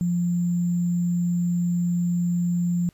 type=tone with sample-and-hold; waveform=sine; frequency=174.3 Hz; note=F3; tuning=3 cents flat; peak=-20 dBFS; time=0.01-2.89 s; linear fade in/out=0 ms; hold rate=7350 Hz; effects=pink hiss -62 dBFS RMS until 2.93 s + resampled to 32000 Hz